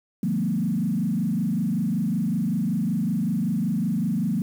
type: tone with frequency modulation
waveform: sine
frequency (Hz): 200.9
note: G3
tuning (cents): +43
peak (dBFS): -21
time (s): 0.23-4.42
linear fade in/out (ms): 2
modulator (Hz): 25.3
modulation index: 1.8
effects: 8-bit